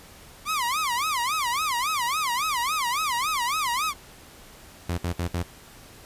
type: tone with vibrato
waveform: sawtooth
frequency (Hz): 1099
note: C#6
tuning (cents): -15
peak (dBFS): -20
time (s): 0.45-3.94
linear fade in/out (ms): 50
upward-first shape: sine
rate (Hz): 3.6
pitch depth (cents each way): 270
type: tone bursts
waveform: sawtooth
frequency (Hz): 87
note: F2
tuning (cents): -6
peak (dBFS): -21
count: 4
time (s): 4.89-5.428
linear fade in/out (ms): 5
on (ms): 88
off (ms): 62
effects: pink hiss -48 dBFS RMS until 6.05 s + resampled to 32000 Hz